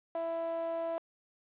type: tone with band-pass filter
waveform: sawtooth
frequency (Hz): 331.4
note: E4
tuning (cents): +9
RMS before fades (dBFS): -35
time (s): 0.15-0.98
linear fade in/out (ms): 0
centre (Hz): 730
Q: 9
effects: resampled to 8000 Hz + 10-bit